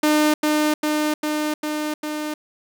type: tone with echo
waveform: sawtooth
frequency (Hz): 303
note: D#4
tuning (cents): -46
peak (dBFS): -11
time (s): 0.03-0.34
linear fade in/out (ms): 5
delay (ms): 400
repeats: 5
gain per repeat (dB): -2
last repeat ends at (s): 2.34
effects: none